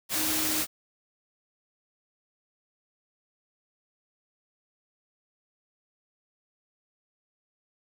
sine tone in noise, 311.1 Hz, D#4, in tune, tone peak -34 dBFS, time 0.15-0.64 s, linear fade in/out 50 ms, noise white, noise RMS -28 dBFS, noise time 0.09-0.67 s, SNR -9 dB, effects none

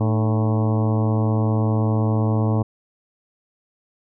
harmonic tone with a mistuned harmonic, 110 Hz, A2, in tune, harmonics 1 / 2 / 3 / 4 / 5 / 6 / 7 / 8 / 9 / 10, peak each -18 / -24 / -28 / -30 / -32 / -34 / -35 / -36 / -37 / -38 dBFS, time 0-2.63 s, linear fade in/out 10 ms, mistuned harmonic 3, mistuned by -82 cents, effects none

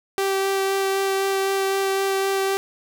sawtooth tone with vibrato, 388.9 Hz, G4, 14 cents flat, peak -16 dBFS, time 0.18-2.57 s, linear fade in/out 0 ms, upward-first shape sine, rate 3.9 Hz, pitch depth 9 cents each way, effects none

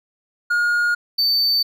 triangle tone pair in turn, 1430 / 4560 Hz, F6 / C#8, +41 / +48 cents, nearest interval octave + minor sixth, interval 2007 cents, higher second, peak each -14 dBFS, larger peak neither, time 0.5-0.95 / 1.18-1.63 s, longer neither, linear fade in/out 10 ms, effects none

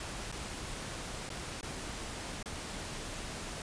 pink noise with dropouts, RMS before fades -41 dBFS, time 0-3.62 s, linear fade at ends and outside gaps 2 ms, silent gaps 0.317-0.324 / 1.292-1.301 / 1.611-1.629 / 2.428-2.458 s, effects resampled to 22050 Hz

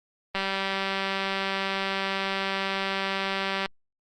click train, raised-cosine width 0.3 ms, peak -12 dBFS, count 643, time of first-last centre 0.35-3.659 s, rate 194 Hz, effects Opus 24 kbps

